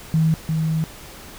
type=tone pair in turn; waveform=sine; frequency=159.8 / 159.04 Hz; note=D#3 / D#3; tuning=+47 / +38 cents; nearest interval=unison; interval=9 cents; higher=first; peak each=-14 / -18 dBFS; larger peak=first; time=0.14-0.34 / 0.49-0.84 s; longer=second; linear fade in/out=0 ms; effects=pink hiss -40 dBFS RMS until 1.38 s